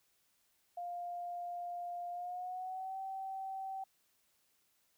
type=tone with pitch glide; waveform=sine; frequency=702 to 770 Hz; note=F5 to G5; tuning=+9 to -31 cents; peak=-39 dBFS; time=0.77-3.84 s; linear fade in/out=5 ms; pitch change=+160 cents; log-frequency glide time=2.11-2.98 s; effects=white hiss -75 dBFS RMS until 4.97 s